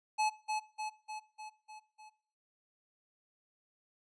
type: tone with echo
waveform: square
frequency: 858 Hz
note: A5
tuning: 44 cents flat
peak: -29 dBFS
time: 0.18-0.3 s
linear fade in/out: 20 ms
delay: 300 ms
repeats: 6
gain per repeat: -4 dB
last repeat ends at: 2.1 s
effects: noise-tail reverb RT60 0.6 s tail -21 dB re dry + resampled to 22050 Hz